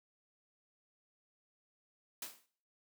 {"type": "noise with exponential decay", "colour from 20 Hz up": "white", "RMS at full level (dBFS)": -40, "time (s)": [2.22, 2.46], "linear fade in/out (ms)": 2, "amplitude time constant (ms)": 52, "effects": ["noise-tail reverb RT60 0.5 s tail -18 dB re dry", "high-pass 200 Hz 12 dB/octave"]}